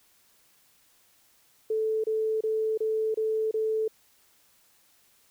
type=tone bursts; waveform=sine; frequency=438.2 Hz; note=A4; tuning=7 cents flat; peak=-24 dBFS; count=6; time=1.7-3.88 s; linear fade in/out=5 ms; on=340 ms; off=28 ms; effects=white hiss -63 dBFS RMS until 5.3 s